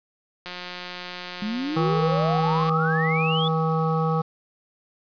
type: click train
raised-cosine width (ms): 0.2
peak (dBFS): -17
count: 401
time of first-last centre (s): 0.46-2.695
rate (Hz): 179
type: exponential sweep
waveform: sine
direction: up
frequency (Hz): 200 to 3508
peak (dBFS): -25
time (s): 1.42-3.48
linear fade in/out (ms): 2
type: harmonic tone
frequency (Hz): 160.4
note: E3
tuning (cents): -47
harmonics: 1 / 3 / 5 / 7 / 8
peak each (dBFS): -22 / -27 / -29 / -30 / -31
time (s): 1.76-4.22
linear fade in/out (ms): 10
effects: resampled to 11025 Hz + 8-bit